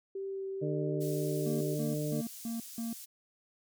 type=tone with vibrato; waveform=sine; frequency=388 Hz; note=G4; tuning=18 cents flat; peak=-35 dBFS; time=0.15-1.75 s; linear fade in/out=5 ms; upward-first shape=triangle; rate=2.3 Hz; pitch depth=9 cents each way
type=harmonic tone; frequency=150 Hz; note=D3; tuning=37 cents sharp; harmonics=1 / 2 / 3 / 4; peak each=-34 / -37 / -39 / -40 dBFS; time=0.61-2.22 s; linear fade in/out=20 ms
type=high-pass noise; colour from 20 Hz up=pink; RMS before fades=-47 dBFS; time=1-3.06 s; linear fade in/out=20 ms; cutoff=6600 Hz; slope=12 dB/octave
type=tone bursts; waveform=triangle; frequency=230 Hz; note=A#3; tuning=23 cents flat; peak=-32 dBFS; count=5; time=1.46-2.93 s; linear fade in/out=2 ms; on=150 ms; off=180 ms
effects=none